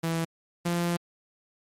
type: tone pair in turn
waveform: sawtooth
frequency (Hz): 164.81 / 172.54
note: E3 / F3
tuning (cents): 0 / -21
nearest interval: minor second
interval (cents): 79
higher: second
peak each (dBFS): -22 / -21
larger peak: second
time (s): 0.03-0.25 / 0.65-0.97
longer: second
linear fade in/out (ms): 10
effects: MP3 64 kbps